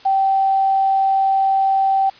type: tone with quantisation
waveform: sine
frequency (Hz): 776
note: G5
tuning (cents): -18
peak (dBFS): -13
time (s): 0.05-2.1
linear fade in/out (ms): 10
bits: 6
effects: white hiss -45 dBFS RMS until 2.19 s + resampled to 11025 Hz